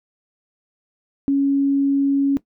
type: tone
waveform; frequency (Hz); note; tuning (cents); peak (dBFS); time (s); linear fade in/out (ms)
sine; 277.6; C#4; +3; -14; 1.28-2.37; 0
effects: noise-tail reverb RT60 0.1 s tail -17 dB re dry